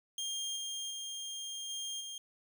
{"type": "tone with level steps", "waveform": "25% pulse", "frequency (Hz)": 3209, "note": "G7", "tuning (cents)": 40, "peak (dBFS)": [-32, -34, -36, -34, -38], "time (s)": [0.18, 2.18], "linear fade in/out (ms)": 2, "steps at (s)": [0.56, 0.9, 1.69, 2], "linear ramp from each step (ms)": 10, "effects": []}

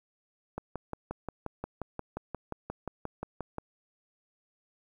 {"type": "click train", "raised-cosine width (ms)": 1, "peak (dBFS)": -21, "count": 18, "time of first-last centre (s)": [0.58, 3.584], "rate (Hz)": 5.66, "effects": ["10-bit"]}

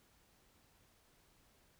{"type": "silence", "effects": ["pink hiss -70 dBFS RMS until 1.79 s"]}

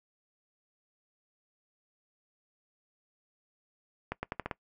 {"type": "accelerating click train", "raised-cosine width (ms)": 0.5, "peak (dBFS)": -18, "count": 6, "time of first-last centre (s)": [4.12, 4.512], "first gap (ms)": 110, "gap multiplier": 0.83, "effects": ["noise-tail reverb RT60 0.1 s tail -21 dB re dry"]}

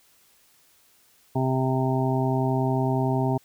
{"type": "harmonic tone", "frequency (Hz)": 130.81, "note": "C3", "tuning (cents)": 0, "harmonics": [1, 2, 3, 5, 6, 7], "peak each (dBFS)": [-24, -27, -29, -31, -32, -32], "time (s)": [1.35, 3.38], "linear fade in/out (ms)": 10, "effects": ["white hiss -60 dBFS RMS until 3.44 s"]}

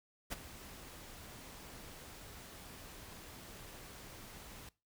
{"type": "noise with ADSR envelope", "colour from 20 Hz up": "pink", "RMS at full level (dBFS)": -38, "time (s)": [0.3, 4.69], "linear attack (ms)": 25, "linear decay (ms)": 20, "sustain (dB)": -14, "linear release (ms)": 3, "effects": ["noise-tail reverb RT60 0.3 s tail -22 dB re dry"]}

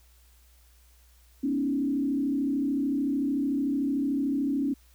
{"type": "tone with frequency modulation", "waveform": "sine", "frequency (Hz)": 277.2, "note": "C#4", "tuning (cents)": 0, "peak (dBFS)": -24, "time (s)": [1.43, 4.74], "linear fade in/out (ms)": 10, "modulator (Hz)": 33.5, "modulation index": 0.95, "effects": ["added 60 Hz sine -56 dBFS peak until 4.94 s", "white hiss -63 dBFS RMS until 4.94 s"]}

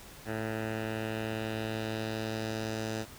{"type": "tone with low-pass filter sweep", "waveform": "10% pulse", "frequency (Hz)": 110, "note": "A2", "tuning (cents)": 0, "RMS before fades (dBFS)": -35, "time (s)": [0.25, 3.06], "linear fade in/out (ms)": 50, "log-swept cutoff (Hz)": [1900, 6700], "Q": 1.5, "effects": ["pink hiss -50 dBFS RMS until 3.18 s"]}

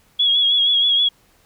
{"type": "tone with vibrato", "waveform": "sine", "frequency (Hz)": 3336, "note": "G#7", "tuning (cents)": 7, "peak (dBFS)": -13, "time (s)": [0.19, 1.09], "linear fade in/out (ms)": 10, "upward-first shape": "triangle", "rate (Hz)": 6.3, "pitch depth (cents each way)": 51, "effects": ["pink hiss -57 dBFS RMS until 1.45 s"]}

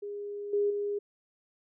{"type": "tone with level steps", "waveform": "sine", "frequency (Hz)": 408.9, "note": "G#4", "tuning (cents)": -27, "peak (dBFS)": [-35, -24, -29], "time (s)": [0.02, 0.99], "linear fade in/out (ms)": 10, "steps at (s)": [0.53, 0.7], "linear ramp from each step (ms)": 5, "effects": []}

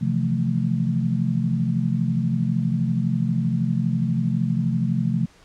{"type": "chord", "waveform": "sine", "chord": "F major seventh", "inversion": "second", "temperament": "equal with one note detuned", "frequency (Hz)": [130.81, 162.17, 174.61, 220], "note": ["C3", "E3", "F3", "A3"], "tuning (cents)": [0, -28, 0, 0], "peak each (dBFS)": [-24, -27, -24, -25], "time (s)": [0.01, 5.26], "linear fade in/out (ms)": 10, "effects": ["pink hiss -53 dBFS RMS until 5.44 s", "low-pass 7000 Hz 12 dB/octave"]}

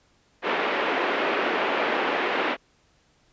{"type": "band-pass noise", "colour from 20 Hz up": "pink", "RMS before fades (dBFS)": -25, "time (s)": [0.42, 2.57], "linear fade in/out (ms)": 50, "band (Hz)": [310, 2800], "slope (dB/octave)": 24, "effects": ["pink hiss -63 dBFS RMS until 3.32 s", "resampled to 16000 Hz"]}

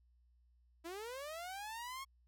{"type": "linear sweep", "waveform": "sawtooth", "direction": "up", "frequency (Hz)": [320, 1100], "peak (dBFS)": -40, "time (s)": [0.84, 2.05], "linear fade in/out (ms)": 20, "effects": ["added 60 Hz sine -67 dBFS peak until 2.27 s"]}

